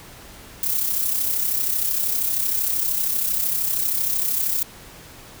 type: noise with amplitude modulation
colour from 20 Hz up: violet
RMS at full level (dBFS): -20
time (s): 0.63-4.63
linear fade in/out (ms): 2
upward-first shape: sine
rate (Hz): 32.9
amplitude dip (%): 50
effects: pink hiss -43 dBFS RMS until 5.4 s